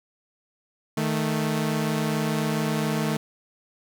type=tone pair together; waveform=sawtooth; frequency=155.73 / 220 Hz; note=D#3 / A3; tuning=+2 / 0 cents; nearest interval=tritone; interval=598 cents; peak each=-22 dBFS; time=0.97-3.17 s; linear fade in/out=5 ms; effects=none